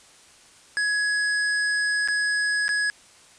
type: tone with dropouts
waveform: square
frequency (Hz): 1676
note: G#6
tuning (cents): +15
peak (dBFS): -22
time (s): 0.77-2.9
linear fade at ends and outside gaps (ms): 0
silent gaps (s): 2.076-2.085 / 2.681-2.691
effects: white hiss -52 dBFS RMS until 3.38 s + resampled to 22050 Hz